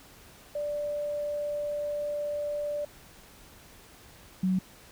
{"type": "tone pair in turn", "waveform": "sine", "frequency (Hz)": [587.3, 186.33], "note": ["D5", "F#3"], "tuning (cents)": [0, 12], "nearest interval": "octave + minor sixth", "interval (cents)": 1988, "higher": "first", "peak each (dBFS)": [-29, -23], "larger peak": "second", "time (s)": [[0.55, 2.85], [4.43, 4.59]], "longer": "first", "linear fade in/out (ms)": 5, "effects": ["pink hiss -53 dBFS RMS until 4.91 s"]}